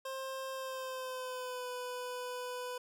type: tone with pitch glide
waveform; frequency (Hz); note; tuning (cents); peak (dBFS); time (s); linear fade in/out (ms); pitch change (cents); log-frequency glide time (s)
25% pulse; 530 to 497.4; C5 to B4; +22 to +12; -35; 0.05-2.78; 5; -110; 0.53-1.69
effects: none